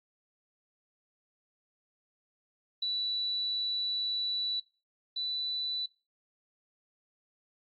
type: tone pair in turn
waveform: sine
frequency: 3951 / 3976 Hz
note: B7 / B7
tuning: 0 / +11 cents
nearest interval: unison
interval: 11 cents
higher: second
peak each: -29 / -32 dBFS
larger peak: first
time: 2.82-4.6 / 5.16-5.86 s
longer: first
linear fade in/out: 5 ms
effects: noise-tail reverb RT60 0.3 s tail -19 dB re dry + AAC 32 kbps